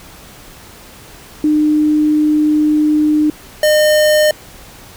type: tone pair in turn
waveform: sine / square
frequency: 303.1 / 608.7 Hz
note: D#4 / D#5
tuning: -45 / -38 cents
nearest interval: octave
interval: 1207 cents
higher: second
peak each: -9 dBFS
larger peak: neither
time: 1.44-3.3 / 3.63-4.31 s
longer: first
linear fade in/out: 2 ms
effects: pink hiss -38 dBFS RMS until 4.96 s